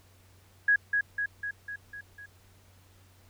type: tone with echo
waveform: sine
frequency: 1661.2 Hz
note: G#6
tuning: in tune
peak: -19 dBFS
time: 0.68-0.76 s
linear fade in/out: 5 ms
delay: 250 ms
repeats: 6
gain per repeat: -4 dB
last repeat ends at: 2.26 s
effects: added 93 Hz sine -58 dBFS peak until 3.29 s + pink hiss -62 dBFS RMS until 3.29 s